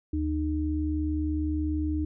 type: tone pair together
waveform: sine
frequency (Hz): 76.75 / 306.3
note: D#2 / D#4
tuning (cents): -23 / -27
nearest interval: 2 octaves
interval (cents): 2396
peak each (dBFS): -28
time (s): 0.13-2.05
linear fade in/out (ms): 5
effects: none